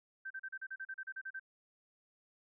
sine tone bursts, 1555 Hz, G6, 14 cents flat, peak -40 dBFS, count 13, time 0.25-1.397 s, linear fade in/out 10 ms, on 55 ms, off 36 ms, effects none

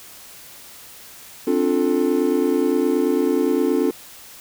triangle chord, D minor seventh, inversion third, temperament just, 264.3 / 293.7 / 352.4 / 440.5 Hz, C4 / D4 / F4 / A4, +18 / 0 / +16 / +2 cents, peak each -20 dBFS, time 1.47-3.91 s, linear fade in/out 5 ms, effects white hiss -42 dBFS RMS until 4.4 s

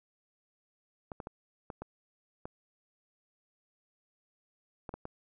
clicks, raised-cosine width 1 ms, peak -26 dBFS, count 9, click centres 1.118 / 1.202 / 1.271 / 1.702 / 1.82 / 2.455 / 4.892 / 4.94 / 5.054 s, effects none

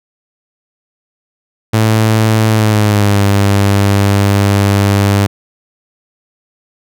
sawtooth tone with pitch glide, 109.8 to 100.11 Hz, A2 to G2, -3 to +37 cents, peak -4 dBFS, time 1.73-5.27 s, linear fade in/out 10 ms, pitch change -160 cents, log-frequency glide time 2.51-3.23 s, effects none

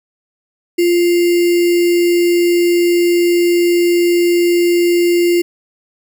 sine tone with sample-and-hold, 347.5 Hz, F4, 9 cents flat, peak -9 dBFS, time 0.78-5.42 s, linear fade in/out 10 ms, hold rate 2450 Hz, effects none

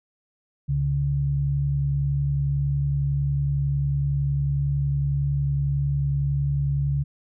sine tone pair together, 69.3 / 140.25 Hz, C#2 / C#3, 0 / +21 cents, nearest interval octave, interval 1221 cents, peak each -28 / -21 dBFS, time 0.68-7.04 s, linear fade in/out 20 ms, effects none

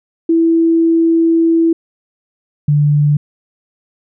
sine tone pair in turn, 330 / 147 Hz, E4 / D3, +2 / +2 cents, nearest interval octave + major second, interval 1400 cents, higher first, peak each -8 dBFS, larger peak neither, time 0.29-1.73 / 2.68-3.17 s, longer first, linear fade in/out 5 ms, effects none

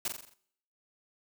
white noise with echo, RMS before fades -32 dBFS, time 0.05-0.08 s, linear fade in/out 2 ms, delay 43 ms, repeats 6, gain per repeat -5 dB, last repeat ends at 0.338 s, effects noise-tail reverb RT60 0.7 s tail -21 dB re dry

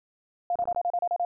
sine tone bursts, 702 Hz, F5, 9 cents sharp, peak -23 dBFS, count 9, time 0.5-1.25 s, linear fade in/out 2 ms, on 54 ms, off 33 ms
clicks, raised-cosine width 1 ms, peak -30 dBFS, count 7, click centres 0.556 / 0.593 / 0.623 / 0.655 / 0.685 / 0.716 / 0.748 s
effects none

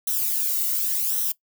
violet noise with flanger, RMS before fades -24 dBFS, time 0.07-1.32 s, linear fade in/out 5 ms, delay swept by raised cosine 0.42 to 1.23 ms, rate 0.89 Hz, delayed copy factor -0.65, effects noise-tail reverb RT60 0.1 s tail -19 dB re dry

